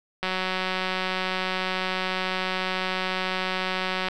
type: click train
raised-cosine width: 0.3 ms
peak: -11 dBFS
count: 718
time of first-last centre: 0.23-4.085 s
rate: 186 Hz
effects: none